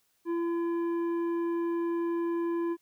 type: tone with tanh clipping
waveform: triangle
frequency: 338.9 Hz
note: E4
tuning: 48 cents sharp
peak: -29 dBFS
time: 0.25-2.77 s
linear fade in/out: 50 ms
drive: 13 dB
effects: white hiss -72 dBFS RMS until 2.81 s